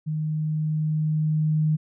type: tone with level ramp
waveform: sine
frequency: 154.7 Hz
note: D#3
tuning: 10 cents flat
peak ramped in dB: -24 to -18 dBFS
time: 0.06-1.77 s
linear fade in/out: 20 ms
effects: none